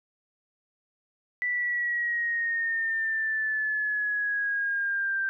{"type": "exponential sweep", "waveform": "sine", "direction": "down", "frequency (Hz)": [1975.5, 1568], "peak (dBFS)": -25, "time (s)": [1.42, 5.29], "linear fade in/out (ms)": 0, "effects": []}